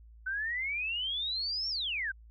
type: exponential two-way sweep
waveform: sine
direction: up then down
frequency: 1500 to 5560 to 1500 Hz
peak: -31 dBFS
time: 0.26-2.12 s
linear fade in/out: 10 ms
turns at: 1.69 s
effects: added 56 Hz sine -51 dBFS peak until 2.3 s